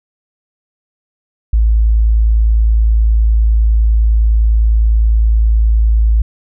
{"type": "tone", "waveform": "sine", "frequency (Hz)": 54.9, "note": "A1", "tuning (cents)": -3, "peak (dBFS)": -7, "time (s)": [1.53, 6.22], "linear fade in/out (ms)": 5, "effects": []}